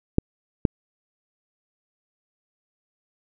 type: clicks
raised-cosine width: 3 ms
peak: -4 dBFS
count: 2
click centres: 0.184 / 0.652 s
effects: none